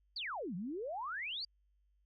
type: exponential two-way sweep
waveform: sine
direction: down then up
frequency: 4858 to 164.81 to 4858 Hz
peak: -38 dBFS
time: 0.16-1.45 s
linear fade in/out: 5 ms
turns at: 0.55 s
effects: added 50 Hz sine -70 dBFS peak until 2.05 s